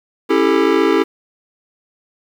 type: chord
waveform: square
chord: A dominant seventh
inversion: first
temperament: just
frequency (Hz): 275 / 330 / 396 / 440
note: C#4 / E4 / G4 / A4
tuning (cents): -14 / +2 / +18 / 0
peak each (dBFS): -20 / -17 / -17 / -18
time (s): 0.29-1.04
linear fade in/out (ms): 20
effects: low-pass 3000 Hz 12 dB/octave + 7-bit